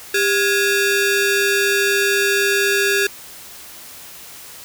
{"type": "ring-modulated tone", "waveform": "sawtooth", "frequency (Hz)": 1030, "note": "C6", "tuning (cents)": -28, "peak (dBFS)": -8, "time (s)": [0.14, 3.07], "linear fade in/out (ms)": 5, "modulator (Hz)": 632, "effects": ["white hiss -38 dBFS RMS until 4.64 s"]}